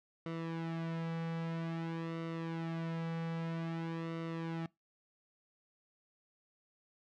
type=tone with flanger; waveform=sawtooth; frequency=164.81 Hz; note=E3; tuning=in tune; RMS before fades=-39 dBFS; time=0.26-4.66 s; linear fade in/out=0 ms; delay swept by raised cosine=1.2 to 2.9 ms; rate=0.51 Hz; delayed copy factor=-0.7; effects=noise-tail reverb RT60 0.2 s tail -23 dB re dry + low-pass 3000 Hz 12 dB/octave